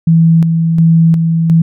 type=tone with tremolo; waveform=sine; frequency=164.4 Hz; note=E3; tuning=4 cents flat; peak=-4 dBFS; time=0.07-1.62 s; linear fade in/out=5 ms; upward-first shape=square; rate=1.4 Hz; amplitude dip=40%; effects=none